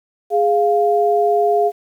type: tone pair together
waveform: sine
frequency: 414.6 / 698.5 Hz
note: G#4 / F5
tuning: -3 / 0 cents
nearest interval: major sixth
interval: 903 cents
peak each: -15 dBFS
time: 0.3-1.72 s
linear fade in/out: 50 ms
effects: 8-bit